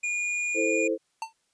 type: tone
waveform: square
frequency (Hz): 2433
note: D#7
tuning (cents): -39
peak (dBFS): -27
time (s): 0.03-0.88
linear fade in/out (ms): 10
type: chord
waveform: sine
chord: A minor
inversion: second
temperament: equal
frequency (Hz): 329.6 / 440 / 523.3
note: E4 / A4 / C5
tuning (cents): 0 / 0 / 0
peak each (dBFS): -28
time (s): 0.54-0.98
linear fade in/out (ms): 50
type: tone with exponential decay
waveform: square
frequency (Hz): 897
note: A5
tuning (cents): +33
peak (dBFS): -27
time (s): 1.22-1.33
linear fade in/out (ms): 2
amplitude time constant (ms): 23
effects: white hiss -72 dBFS RMS until 1.53 s + resampled to 22050 Hz